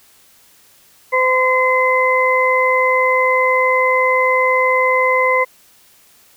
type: harmonic tone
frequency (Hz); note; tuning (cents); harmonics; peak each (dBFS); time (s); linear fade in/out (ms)
513; C5; -34; 1 / 2 / 4; -16 / -16 / -16; 1.12-5.45; 20
effects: white hiss -50 dBFS RMS until 6.36 s